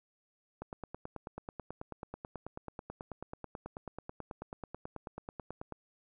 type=click train; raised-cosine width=1 ms; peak=-27 dBFS; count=48; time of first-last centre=0.62-5.723 s; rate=9.21 Hz; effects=none